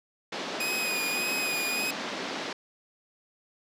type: band-pass noise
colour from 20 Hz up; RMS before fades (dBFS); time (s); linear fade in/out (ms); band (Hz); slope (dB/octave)
pink; -35; 0.32-2.53; 5; 220 to 5300; 24
type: tone with vibrato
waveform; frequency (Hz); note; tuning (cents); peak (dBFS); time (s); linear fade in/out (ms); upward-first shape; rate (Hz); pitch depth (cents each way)
sawtooth; 2489; D#7; 0; -25; 0.6-1.91; 5; sine; 1.7; 29
effects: none